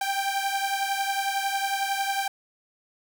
sawtooth beating tone pair, 784 / 795 Hz, G5 / G5, 0 / +24 cents, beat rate 11 Hz, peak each -23 / -26 dBFS, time 0.01-2.28 s, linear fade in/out 5 ms, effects 8-bit

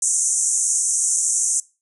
pink band-pass noise, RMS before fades -20 dBFS, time 0.02-1.6 s, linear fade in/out 2 ms, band 6100 to 9600 Hz, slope 96 dB/octave, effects noise-tail reverb RT60 0.3 s tail -22 dB re dry

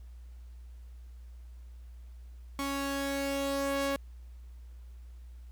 sawtooth tone pair together, 277 / 554.4 Hz, C#4 / C#5, -1 / 0 cents, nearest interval octave, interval 1201 cents, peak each -29 / -30 dBFS, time 2.59-3.96 s, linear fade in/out 0 ms, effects added 60 Hz sine -45 dBFS peak until 5.51 s + pink hiss -69 dBFS RMS until 5.51 s

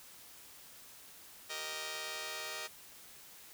5% pulse chord, Eb major, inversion first, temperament just, 388.9 / 466.7 / 622.3 Hz, G4 / Bb4 / Eb5, -14 / +2 / 0 cents, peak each -37 / -34 / -31 dBFS, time 1.49-2.68 s, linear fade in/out 20 ms, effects white hiss -55 dBFS RMS until 3.53 s

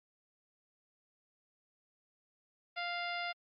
harmonic tone, 698 Hz, F5, 1 cent flat, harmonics 1 / 2 / 3 / 4 / 5 / 6 / 7, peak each -40 / -42 / -41 / -46 / -48 / -53 / -49 dBFS, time 2.76-3.33 s, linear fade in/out 20 ms, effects Opus 48 kbps

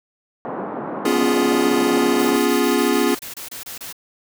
pink band-pass noise, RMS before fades -28 dBFS, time 0.45-2.36 s, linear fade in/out 0 ms, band 200 to 1200 Hz, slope 24 dB/octave
square chord, C# dominant seventh, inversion third, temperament equal with one note detuned, 246.9 / 281.5 / 349.2 / 415.3 Hz, B3 / C#4 / E#4 / G#4, 0 / +27 / 0 / 0 cents, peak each -22 dBFS, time 1.05-3.15 s, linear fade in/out 5 ms
white noise bursts, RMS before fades -33 dBFS, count 12, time 2.19-3.927 s, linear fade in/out 5 ms, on 120 ms, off 27 ms
effects none

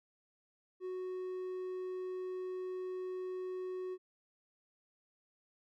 triangle tone, 369.2 Hz, F#4, 4 cents flat, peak -36 dBFS, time 0.8-3.98 s, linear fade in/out 50 ms, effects none

